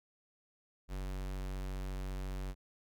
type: tone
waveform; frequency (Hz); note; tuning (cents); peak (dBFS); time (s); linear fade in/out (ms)
square; 47.26; F#1; +37; -38; 0.88-2.55; 50
effects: none